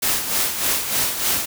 white noise with tremolo, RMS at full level -19 dBFS, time 0.02-1.46 s, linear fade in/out 10 ms, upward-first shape sine, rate 3.3 Hz, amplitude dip 60%, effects none

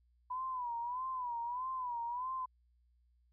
sine tone with vibrato, 987.8 Hz, B5, in tune, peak -36 dBFS, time 0.3-2.46 s, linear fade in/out 10 ms, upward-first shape sine, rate 1.6 Hz, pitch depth 100 cents each way, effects added 60 Hz sine -68 dBFS peak until 3.32 s

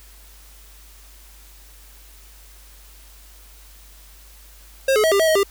square tone with pitch steps, 536 / 426.9 / 642 / 398.3 / 644 / 631 / 397.9 Hz, C5 / G#4 / E5 / G4 / E5 / D#5 / G4, +42 / +48 / -46 / +28 / -41 / +24 / +26 cents, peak -15 dBFS, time 4.88-5.433 s, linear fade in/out 5 ms, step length 79 ms, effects added 50 Hz sine -45 dBFS peak until 5.5 s + white hiss -49 dBFS RMS until 5.5 s

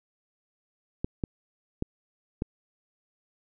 clicks, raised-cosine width 3 ms, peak -15 dBFS, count 4, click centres 1.045 / 1.238 / 1.824 / 2.421 s, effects none

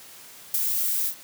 violet noise with ADSR envelope, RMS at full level -21 dBFS, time 0.54-1.15 s, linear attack 3 ms, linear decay 20 ms, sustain -4 dB, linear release 87 ms, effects white hiss -46 dBFS RMS until 1.23 s + high-pass 100 Hz 12 dB/octave

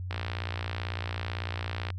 click train, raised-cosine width 0.3 ms, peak -18 dBFS, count 105, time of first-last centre 0.11-1.903 s, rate 58 Hz, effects added 91 Hz sine -33 dBFS peak until 1.98 s + Opus 48 kbps

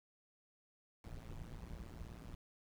brown noise with amplitude modulation, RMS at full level -45 dBFS, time 1.04-2.35 s, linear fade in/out 2 ms, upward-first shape sine, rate 117 Hz, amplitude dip 100%, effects none

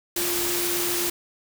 sine tone in noise, 349.2 Hz, F4, in tune, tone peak -29 dBFS, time 0.16-1.1 s, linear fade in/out 5 ms, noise white, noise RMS -26 dBFS, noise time 0.16-1.1 s, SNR -6 dB, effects none

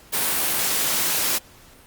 white high-pass noise, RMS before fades -22 dBFS, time 0.12-1.39 s, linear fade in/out 20 ms, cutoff 130 Hz, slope 12 dB/octave, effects pink hiss -49 dBFS RMS until 1.86 s + Opus 48 kbps

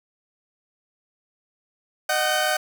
sawtooth tone cluster, 614 / 744 / 1534 Hz, D#5 / F#5 / G6, -23 / +9 / -38 cents, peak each -21 dBFS, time 2.09-2.57 s, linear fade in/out 5 ms, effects none

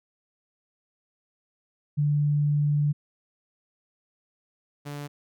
sine / sawtooth tone pair in turn, 146.83 / 144.89 Hz, D3 / D3, 0 / -23 cents, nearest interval unison, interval 23 cents, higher first, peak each -20 / -30 dBFS, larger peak first, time 1.97-2.93 / 4.85-5.08 s, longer first, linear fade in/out 20 ms, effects none

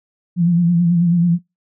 sine tone with vibrato, 172.3 Hz, F3, 23 cents flat, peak -11 dBFS, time 0.36-1.39 s, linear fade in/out 50 ms, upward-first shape sine, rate 9.2 Hz, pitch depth 52 cents each way, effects noise-tail reverb RT60 0.2 s tail -23 dB re dry

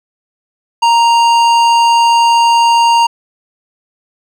sine tone with hard clipping, 932.3 Hz, A#5, in tune, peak -8 dBFS, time 0.82-3.07 s, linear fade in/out 10 ms, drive 13 dB, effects none

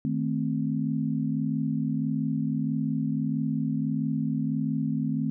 sine chord, A diminished, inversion second, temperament equal, 155.56 / 220 / 261.6 Hz, Eb3 / A3 / C4, 0 / 0 / 0 cents, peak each -29 dBFS, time 0.05-5.3 s, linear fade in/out 0 ms, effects none

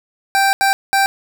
25% pulse tone bursts at uneven times, 784 Hz, G5, in tune, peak -8 dBFS, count 3, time 0.35-0.53 / 0.61-0.73 / 0.93-1.06 s, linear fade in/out 0 ms, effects none

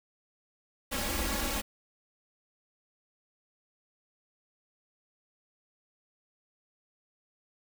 pink noise with comb filter, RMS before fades -32 dBFS, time 0.91-1.62 s, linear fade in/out 20 ms, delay 3.6 ms, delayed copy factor +0.95, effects none

